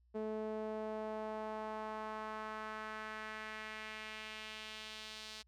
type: tone with band-pass filter sweep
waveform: sawtooth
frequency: 216.6 Hz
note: A3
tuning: 27 cents flat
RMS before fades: -44 dBFS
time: 0.14-5.43 s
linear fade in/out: 20 ms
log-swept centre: 440 to 4300 Hz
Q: 1.7
effects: added 60 Hz sine -67 dBFS peak until 5.47 s